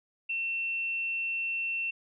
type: tone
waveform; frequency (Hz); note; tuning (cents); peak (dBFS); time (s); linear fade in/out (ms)
sine; 2700; E7; +41; -29; 0.29-1.91; 10
effects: none